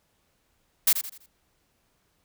blue noise with echo, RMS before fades -19 dBFS, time 0.87-0.93 s, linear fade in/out 5 ms, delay 83 ms, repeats 4, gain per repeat -9 dB, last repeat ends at 1.262 s, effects pink hiss -70 dBFS RMS until 2.24 s

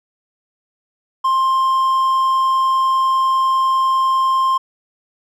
triangle tone, 1055 Hz, C6, 14 cents sharp, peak -11 dBFS, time 1.24-4.58 s, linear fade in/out 10 ms, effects none

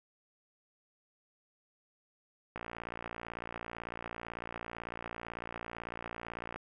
click train, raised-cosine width 0.5 ms, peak -25 dBFS, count 233, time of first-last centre 2.56-6.56 s, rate 58 Hz, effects none

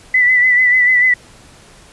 sine tone with vibrato, 1992 Hz, B6, 14 cents sharp, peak -8 dBFS, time 0.14-1.14 s, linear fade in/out 5 ms, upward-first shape sine, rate 6.8 Hz, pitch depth 38 cents each way, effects pink hiss -43 dBFS RMS until 1.92 s + resampled to 24000 Hz

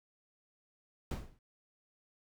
brown noise with exponential decay, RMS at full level -31 dBFS, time 1.11-1.39 s, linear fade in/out 2 ms, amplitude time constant 60 ms, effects none

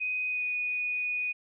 sine tone with pitch glide, 2501 to 2474 Hz, D#7 to D#7, +8 to -10 cents, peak -28 dBFS, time 0-1.33 s, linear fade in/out 20 ms, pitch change -18 cents, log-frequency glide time 0.29-0.44 s, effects none

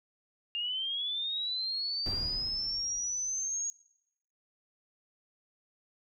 sine linear sweep, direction up, 2800 to 6645 Hz, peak -31 dBFS, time 0.55-3.7 s, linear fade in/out 0 ms
brown noise with exponential decay, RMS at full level -34 dBFS, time 2.06-3.58 s, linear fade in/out 0 ms, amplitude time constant 330 ms
effects noise-tail reverb RT60 0.8 s tail -23 dB re dry

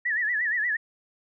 sine tone with vibrato, 1827 Hz, A#6, 35 cents flat, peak -23 dBFS, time 0.05-0.77 s, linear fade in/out 10 ms, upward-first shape sine, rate 8.5 Hz, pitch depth 140 cents each way, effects none

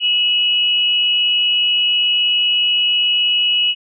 sine tone pair together, 2604 / 2923 Hz, E7 / F#7, -22 / -22 cents, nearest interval major second, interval 200 cents, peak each -22 / -13 dBFS, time 0-3.75 s, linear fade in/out 50 ms, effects none

